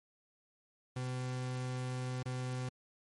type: tone with dropouts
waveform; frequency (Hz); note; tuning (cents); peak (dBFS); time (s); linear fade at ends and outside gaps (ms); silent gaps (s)
40% pulse; 127.1; C3; -50; -35; 0.96-2.69; 5; 2.229-2.257
effects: MP3 48 kbps